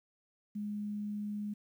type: tone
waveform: sine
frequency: 207.7 Hz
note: G#3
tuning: in tune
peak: -35 dBFS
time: 0.55-1.54 s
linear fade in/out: 10 ms
effects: 11-bit